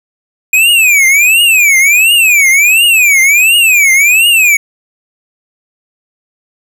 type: tone with vibrato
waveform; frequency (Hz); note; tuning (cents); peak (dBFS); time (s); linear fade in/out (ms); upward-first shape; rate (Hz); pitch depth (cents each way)
square; 2449; D#7; -28; -5; 0.53-4.57; 5; triangle; 1.4; 290
effects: none